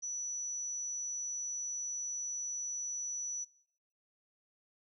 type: tone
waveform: sine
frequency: 5920 Hz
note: F#8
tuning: in tune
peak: -36 dBFS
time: 0.02-3.45 s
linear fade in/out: 20 ms
effects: noise-tail reverb RT60 0.9 s tail -26 dB re dry